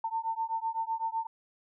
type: beating tone pair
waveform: sine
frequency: 898 / 905.9 Hz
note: A5 / A#5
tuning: +35 / -50 cents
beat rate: 7.9 Hz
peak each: -33 / -33 dBFS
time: 0.04-1.27 s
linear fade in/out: 5 ms
effects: none